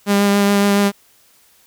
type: tone with vibrato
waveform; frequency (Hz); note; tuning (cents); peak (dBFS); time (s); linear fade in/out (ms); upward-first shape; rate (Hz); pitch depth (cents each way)
sawtooth; 201.5; G3; +48; -8; 0.06-0.92; 50; triangle; 7.1; 16
effects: white hiss -53 dBFS RMS until 1.66 s